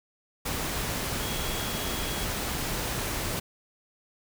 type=tone in noise; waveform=sine; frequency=3322 Hz; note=G#7; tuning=in tune; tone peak=-40 dBFS; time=1.22-2.25 s; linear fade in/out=10 ms; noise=pink; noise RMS=-31 dBFS; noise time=0.45-3.4 s; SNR=-12 dB; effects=none